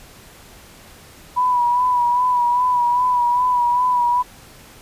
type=tone with vibrato; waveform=sine; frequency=981 Hz; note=B5; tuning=12 cents flat; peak=-14 dBFS; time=1.36-4.23 s; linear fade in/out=20 ms; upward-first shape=sine; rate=2.5 Hz; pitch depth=39 cents each way; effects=pink hiss -44 dBFS RMS until 4.81 s + resampled to 32000 Hz